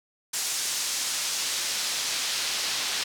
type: noise with band-pass filter sweep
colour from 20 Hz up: pink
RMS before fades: -29 dBFS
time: 0.33-3.04 s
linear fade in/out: 10 ms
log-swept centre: 6900 to 4200 Hz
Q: 1
effects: none